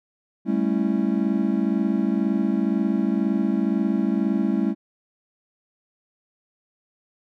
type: chord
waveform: triangle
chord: A dominant seventh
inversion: third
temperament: just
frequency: 198 / 220 / 275 / 330 Hz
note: G3 / A3 / C#4 / E4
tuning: +18 / 0 / -14 / +2 cents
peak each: -22 / -22 / -24 / -25 dBFS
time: 0.45-4.75 s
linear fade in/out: 50 ms
effects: none